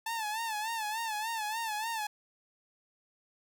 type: tone with vibrato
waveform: sawtooth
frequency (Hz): 880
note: A5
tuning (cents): 0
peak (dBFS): -29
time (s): 0.06-2.07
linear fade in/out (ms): 5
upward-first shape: sine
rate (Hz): 3.4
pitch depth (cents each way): 88
effects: none